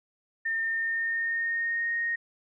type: tone with pitch glide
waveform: sine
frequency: 1812 to 1860.8 Hz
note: A#6 to A#6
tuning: -50 to -4 cents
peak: -26 dBFS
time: 0.45-2.16 s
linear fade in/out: 10 ms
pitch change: +46 cents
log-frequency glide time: 0.62-1.94 s
effects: none